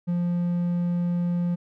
triangle tone, 174.61 Hz, F3, in tune, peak -20 dBFS, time 0.07-1.56 s, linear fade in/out 20 ms, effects none

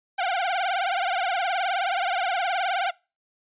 sawtooth tone with vibrato, 739 Hz, F#5, 2 cents flat, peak -19 dBFS, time 0.18-2.91 s, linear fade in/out 10 ms, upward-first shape triangle, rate 19 Hz, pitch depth 160 cents each way, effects noise-tail reverb RT60 0.3 s tail -24 dB re dry + resampled to 8000 Hz

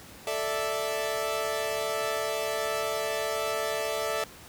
sawtooth chord, A suspended fourth, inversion none, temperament equal, 440 / 587.3 / 659.3 Hz, A4 / D5 / E5, 0 / 0 / 0 cents, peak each -29 / -29 / -28 dBFS, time 0.27-4.24 s, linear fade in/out 2 ms, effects pink hiss -48 dBFS RMS until 4.48 s + high-pass 60 Hz 12 dB/octave

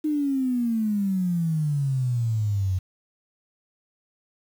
sine exponential sweep, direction down, 309.6 to 91 Hz, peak -21 dBFS, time 0.04-2.79 s, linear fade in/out 10 ms, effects 8-bit

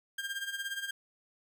30% pulse tone with tremolo, 1600 Hz, G6, 35 cents sharp, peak -30 dBFS, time 0.18-0.91 s, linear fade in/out 5 ms, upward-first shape sine, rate 17 Hz, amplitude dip 70%, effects none

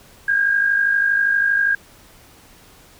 sine tone pair together, 1569.5 / 1622 Hz, G6 / G#6, +2 / -41 cents, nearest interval minor second, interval 57 cents, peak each -23 / -15 dBFS, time 0.28-1.75 s, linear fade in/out 5 ms, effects pink hiss -48 dBFS RMS until 2.99 s

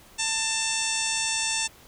harmonic tone with a mistuned harmonic, 891 Hz, A5, 22 cents sharp, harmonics 1 / 2 / 3 / 4 / 5 / 6 / 7 / 8 / 9 / 10, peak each -36 / -36 / -31 / -33 / -37 / -33 / -34 / -34 / -32 / -36 dBFS, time 0.18-1.68 s, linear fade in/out 20 ms, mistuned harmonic 6, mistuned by +41 cents, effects pink hiss -52 dBFS RMS until 1.87 s

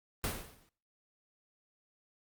pink noise with exponential decay, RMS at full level -31 dBFS, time 0.24-0.69 s, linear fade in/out 0 ms, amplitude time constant 96 ms, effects noise-tail reverb RT60 0.6 s tail -25 dB re dry + Opus 32 kbps

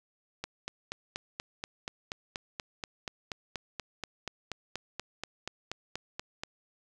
click train, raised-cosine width 0.2 ms, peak -18 dBFS, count 26, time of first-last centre 0.44-6.435 s, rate 4.17 Hz, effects none

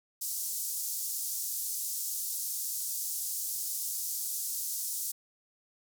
white band-pass noise, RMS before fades -35 dBFS, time 0.21-5.12 s, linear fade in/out 10 ms, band 5500 to 16000 Hz, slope 24 dB/octave, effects none

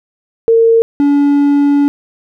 sine / triangle tone pair in turn, 456.3 / 285.6 Hz, A#4 / D4, -37 / -48 cents, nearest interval minor sixth, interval 811 cents, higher first, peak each -5 dBFS, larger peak neither, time 0.48-0.82 / 1-1.88 s, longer second, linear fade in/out 0 ms, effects none

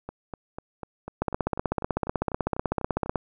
two click trains, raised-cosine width 1 ms, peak -10 / -21 dBFS, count 32 / 13, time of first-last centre 1.22-3.157 / 0.09-3.06 s, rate 16 / 4.04 Hz, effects none

